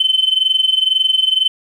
sine tone with amplitude modulation, 3064 Hz, G7, 40 cents flat, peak -7 dBFS, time 0-1.48 s, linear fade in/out 5 ms, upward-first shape sine, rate 22 Hz, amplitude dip 85%, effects tanh soft clip ceiling -5 dBFS + 8-bit

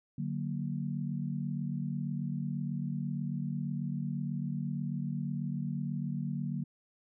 sine chord, D augmented, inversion none, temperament equal, 146.83 / 185 / 233.1 Hz, D3 / F#3 / A#3, 0 / 0 / 0 cents, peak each -35 / -37 / -38 dBFS, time 0.18-6.64 s, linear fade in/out 5 ms, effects none

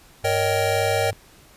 sine tone with pitch glide, 99.9 to 100.83 Hz, G2 to G2, +33 to +49 cents, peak -28 dBFS, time 0.24-1.13 s, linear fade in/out 0 ms, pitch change +16 cents, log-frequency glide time 0.71-0.82 s
square chord, Eb dominant seventh, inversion second, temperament just, 466.7 / 560 / 622.3 / 777.8 Hz, Bb4 / Db5 / Eb5 / G5, +2 / +18 / 0 / -14 cents, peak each -26 dBFS, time 0.24-1.11 s, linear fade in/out 10 ms
effects pink hiss -51 dBFS RMS until 1.56 s + resampled to 32000 Hz

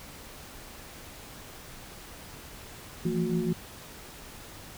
sine tone cluster, 166.9 / 173.4 / 226.1 / 363.9 Hz, E3 / F3 / A3 / F#4, +22 / -12 / +47 / -29 cents, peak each -31 dBFS, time 3.05-3.53 s, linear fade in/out 5 ms, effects pink hiss -46 dBFS RMS until 4.77 s

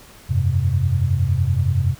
sine chord, F suspended second, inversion none, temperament equal, 87.31 / 98 / 130.81 Hz, F2 / G2 / C3, 0 / 0 / 0 cents, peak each -20 dBFS, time 0.29-1.95 s, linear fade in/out 20 ms, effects pink hiss -45 dBFS RMS until 1.99 s

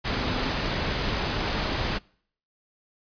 sine tone in noise, 253.6 Hz, B3, 46 cents sharp, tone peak -34 dBFS, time 0.12-0.51 s, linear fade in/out 20 ms, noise pink, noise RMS -27 dBFS, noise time 0.04-1.99 s, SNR -10 dB, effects noise-tail reverb RT60 0.6 s tail -26 dB re dry + resampled to 11025 Hz

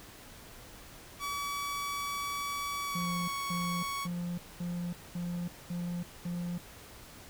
sawtooth tone with pitch glide, 1140 to 1114.6 Hz, C#6 to C#6, +48 to +9 cents, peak -30 dBFS, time 1.19-4.08 s, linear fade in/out 50 ms, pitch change -39 cents, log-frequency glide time 2.83-3.16 s
triangle tone bursts, 174.61 Hz, F3, in tune, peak -31 dBFS, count 7, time 2.95-6.58 s, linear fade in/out 5 ms, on 330 ms, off 220 ms
effects pink hiss -51 dBFS RMS until 7.29 s

